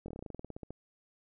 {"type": "slowing click train", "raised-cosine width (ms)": 2, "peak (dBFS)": -29, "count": 16, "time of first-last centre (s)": [0.06, 0.706], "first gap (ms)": 22, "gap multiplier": 1.09, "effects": []}